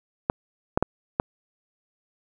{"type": "clicks", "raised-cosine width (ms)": 1, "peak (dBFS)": -6, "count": 4, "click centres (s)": [0.299, 0.775, 0.826, 1.199], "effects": ["8-bit"]}